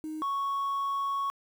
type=tone pair in turn; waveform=sine; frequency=311.1 / 1108.6 Hz; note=D#4 / C#6; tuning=0 / 0 cents; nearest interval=octave + minor seventh; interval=2200 cents; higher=second; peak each=-33 / -25 dBFS; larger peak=second; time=0.04-0.22 / 0.22-1.3 s; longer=second; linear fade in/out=0 ms; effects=tanh soft clip ceiling -27 dBFS + 9-bit